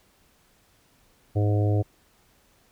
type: harmonic tone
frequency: 103.83 Hz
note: G#2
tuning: in tune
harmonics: 1 / 3 / 4 / 5 / 6 / 7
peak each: -20 / -30 / -32 / -34 / -36 / -37 dBFS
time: 1.35-1.83 s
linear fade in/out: 20 ms
effects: pink hiss -62 dBFS RMS until 2.71 s